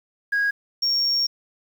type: tone pair in turn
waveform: sine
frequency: 1645 / 5533 Hz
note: G#6 / F8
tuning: -17 / -17 cents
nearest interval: octave + major sixth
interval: 2100 cents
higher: second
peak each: -17 dBFS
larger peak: neither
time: 0.32-0.51 / 0.82-1.27 s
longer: second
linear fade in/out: 10 ms
effects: tanh soft clip ceiling -16 dBFS + 8-bit